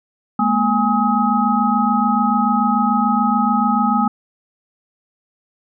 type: tone cluster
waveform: sine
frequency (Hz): 210.5 / 237.4 / 823 / 1268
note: G#3 / A#3 / G#5 / D#6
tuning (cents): +24 / +32 / -16 / +32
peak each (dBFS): -19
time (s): 0.39-4.08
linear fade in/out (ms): 5
effects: none